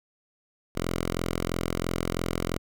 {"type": "tone", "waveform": "5% pulse", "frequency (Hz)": 43, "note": "F1", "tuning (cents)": -26, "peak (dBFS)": -16, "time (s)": [0.75, 2.58], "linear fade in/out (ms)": 10, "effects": []}